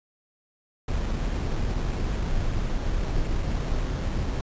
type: noise with sample-and-hold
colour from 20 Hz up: brown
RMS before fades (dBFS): -26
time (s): 0.88-4.41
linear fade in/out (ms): 2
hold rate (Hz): 4900
effects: resampled to 16000 Hz